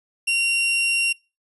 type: tone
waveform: 40% pulse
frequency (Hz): 2755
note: F7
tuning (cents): -24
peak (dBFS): -17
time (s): 0.27-1.13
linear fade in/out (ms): 10
effects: noise-tail reverb RT60 0.3 s tail -26 dB re dry + resampled to 32000 Hz